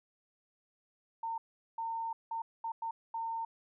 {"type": "tone bursts at uneven times", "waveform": "sine", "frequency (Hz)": 910, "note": "A#5", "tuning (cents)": -42, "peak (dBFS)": -34, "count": 6, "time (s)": [[1.23, 1.38], [1.78, 2.13], [2.31, 2.42], [2.64, 2.72], [2.82, 2.91], [3.14, 3.45]], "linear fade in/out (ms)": 5, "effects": []}